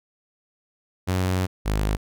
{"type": "tone pair in turn", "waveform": "sawtooth", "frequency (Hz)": [92.5, 51.82], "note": ["F#2", "G#1"], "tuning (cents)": [0, -3], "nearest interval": "minor seventh", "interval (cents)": 1003, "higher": "first", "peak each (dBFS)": -17, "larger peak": "neither", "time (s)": [[1.07, 1.47], [1.65, 1.97]], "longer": "first", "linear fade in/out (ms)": 20, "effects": []}